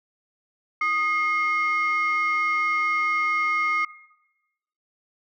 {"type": "tone pair together", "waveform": "sine", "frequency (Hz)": [1239.5, 2144], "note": ["D#6", "C7"], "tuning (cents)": [-7, 42], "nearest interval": "major sixth", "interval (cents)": 949, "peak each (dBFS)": -22, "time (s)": [0.81, 3.85], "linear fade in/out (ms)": 5, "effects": ["noise-tail reverb RT60 1.0 s tail -19 dB re dry", "tanh soft clip ceiling -16 dBFS"]}